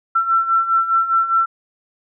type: beating tone pair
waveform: sine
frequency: 1342 / 1346.9 Hz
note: E6 / E6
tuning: +31 / +37 cents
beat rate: 4.9 Hz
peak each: -20 / -15 dBFS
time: 0.15-1.46 s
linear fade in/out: 10 ms
effects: none